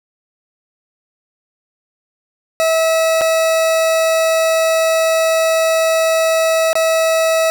40% pulse tone with dropouts, 648 Hz, E5, 30 cents flat, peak -11 dBFS, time 2.6-7.5 s, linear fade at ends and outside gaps 0 ms, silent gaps 3.211-3.216 / 6.73-6.754 s, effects none

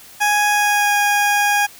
20% pulse tone with pitch glide, 830.6 to 820.6 Hz, G#5 to G#5, 0 to -21 cents, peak -9 dBFS, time 0.2-1.67 s, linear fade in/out 20 ms, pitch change -21 cents, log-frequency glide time 0.5-0.96 s, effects white hiss -42 dBFS RMS until 1.79 s

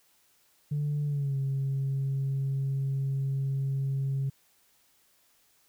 sine tone with pitch glide, 146.83 to 136.21 Hz, D3 to C#3, 0 to -30 cents, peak -25 dBFS, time 0.71-4.3 s, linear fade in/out 10 ms, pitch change -130 cents, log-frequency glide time 1.05-1.36 s, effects tanh soft clip ceiling -24 dBFS + white hiss -66 dBFS RMS until 5.68 s

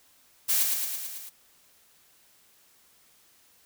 blue noise with echo, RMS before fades -24 dBFS, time 0.48-0.64 s, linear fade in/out 20 ms, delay 110 ms, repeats 6, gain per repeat -3 dB, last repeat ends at 1.3 s, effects white hiss -61 dBFS RMS until 3.65 s

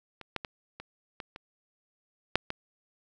clicks, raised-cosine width 0.3 ms, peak -27 / -15 / -20 / -25 / -22 / -26 / -6 / -17 dBFS, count 8, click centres 0.213 / 0.363 / 0.448 / 0.8 / 1.202 / 1.361 / 2.356 / 2.504 s, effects none

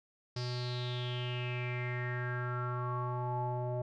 square tone with low-pass filter sweep, 123.5 Hz, B2, in tune, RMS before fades -36 dBFS, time 0.36-3.82 s, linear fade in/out 5 ms, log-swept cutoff 5000 to 680 Hz, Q 7.1, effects none

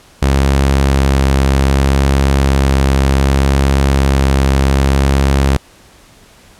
sawtooth tone with vibrato, 68 Hz, C#2, 33 cents flat, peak -5 dBFS, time 0.22-5.57 s, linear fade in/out 5 ms, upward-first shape sine, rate 0.65 Hz, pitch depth 11 cents each way, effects pink hiss -44 dBFS RMS until 6.59 s + low-pass 11000 Hz 12 dB/octave

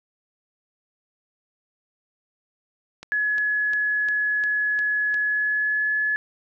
click train, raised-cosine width 0.2 ms, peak -21 dBFS, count 7, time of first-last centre 3.03-5.143 s, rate 2.84 Hz
sine tone with pitch glide, 1695 to 1709.7 Hz, G#6 to G#6, +35 to +50 cents, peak -20 dBFS, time 3.12-6.16 s, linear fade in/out 0 ms, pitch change +15 cents, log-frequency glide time 5.22-5.91 s
effects none

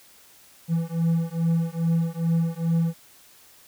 triangle beating tone pair, 164.81 / 167.21 Hz, E3 / E3, 0 / +25 cents, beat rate 2.4 Hz, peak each -22 dBFS, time 0.68-2.94 s, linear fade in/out 50 ms, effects white hiss -53 dBFS RMS until 3.67 s

